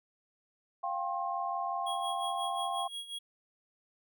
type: chord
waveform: sine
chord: F suspended second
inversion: none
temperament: equal with one note detuned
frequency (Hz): 698.5 / 784 / 1067.9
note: F5 / G5 / C6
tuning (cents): 0 / 0 / +35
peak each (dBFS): -36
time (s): 0.83-2.88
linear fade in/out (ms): 10
type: tone with tremolo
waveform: square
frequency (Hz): 3300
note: G#7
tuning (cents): -12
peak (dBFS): -37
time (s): 1.86-3.19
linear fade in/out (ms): 10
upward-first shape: sine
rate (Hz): 5.6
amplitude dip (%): 75
effects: none